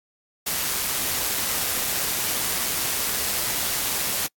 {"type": "noise with amplitude modulation", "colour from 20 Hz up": "white", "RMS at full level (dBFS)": -24, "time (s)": [0.46, 4.27], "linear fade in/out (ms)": 10, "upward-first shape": "sine", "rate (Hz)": 131, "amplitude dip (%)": 25, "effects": ["noise-tail reverb RT60 0.1 s tail -26 dB re dry", "AAC 64 kbps"]}